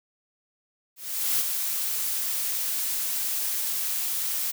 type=noise with ADSR envelope; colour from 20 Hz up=blue; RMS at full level=-23 dBFS; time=0.96-4.52 s; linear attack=430 ms; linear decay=38 ms; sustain=-5 dB; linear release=18 ms; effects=none